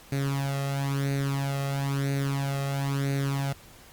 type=tone with flanger; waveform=sawtooth; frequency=138.59 Hz; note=C#3; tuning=in tune; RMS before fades=-28 dBFS; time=0.12-3.53 s; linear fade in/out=5 ms; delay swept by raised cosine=0.47 to 1.57 ms; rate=1 Hz; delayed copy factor=+0.7; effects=pink hiss -51 dBFS RMS until 3.92 s + Opus 48 kbps